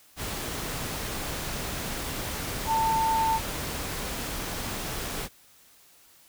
sine tone in noise, 894 Hz, A5, 27 cents sharp, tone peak -22 dBFS, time 2.66-3.4 s, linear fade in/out 50 ms, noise pink, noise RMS -33 dBFS, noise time 0.16-5.29 s, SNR +8 dB, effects white hiss -57 dBFS RMS until 6.28 s

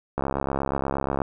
click train, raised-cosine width 1 ms, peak -11 dBFS, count 72, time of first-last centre 0.18-1.218 s, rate 68.4 Hz, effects none

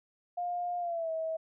sine tone with pitch glide, 707 to 644.6 Hz, F5 to E5, +21 to -39 cents, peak -31 dBFS, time 0.37-1.37 s, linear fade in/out 10 ms, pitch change -160 cents, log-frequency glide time 0.79-1.11 s, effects none

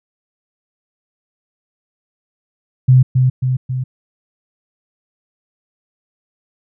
sine tone with echo, 128.6 Hz, C3, 30 cents flat, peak -5 dBFS, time 2.88-3.03 s, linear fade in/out 10 ms, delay 270 ms, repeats 3, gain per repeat -4 dB, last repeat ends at 3.84 s, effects none

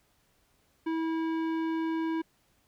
sine tone with tanh clipping, 324.5 Hz, E4, 27 cents flat, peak -30 dBFS, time 0.86-2.22 s, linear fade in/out 10 ms, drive 15 dB, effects pink hiss -69 dBFS RMS until 2.67 s

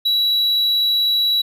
triangle tone, 3912 Hz, B7, 17 cents flat, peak -13 dBFS, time 0.05-1.42 s, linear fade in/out 10 ms, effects none

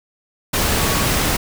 sine tone in noise, 1119 Hz, C#6, 16 cents sharp, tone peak -28 dBFS, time 0.79-1.06 s, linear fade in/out 10 ms, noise pink, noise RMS -18 dBFS, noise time 0.53-1.37 s, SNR -13 dB, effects none

